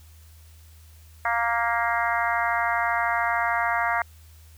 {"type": "harmonic tone with a mistuned harmonic", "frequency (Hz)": 233.1, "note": "A#3", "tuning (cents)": 0, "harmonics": [3, 4, 5, 6, 7, 8, 9], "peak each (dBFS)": [-27, -28, -29, -30, -30, -31, -32], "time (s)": [1.25, 4.02], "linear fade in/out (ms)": 2, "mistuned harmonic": 8, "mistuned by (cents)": 27, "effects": ["added 79 Hz sine -47 dBFS peak until 4.57 s", "white hiss -57 dBFS RMS until 4.57 s"]}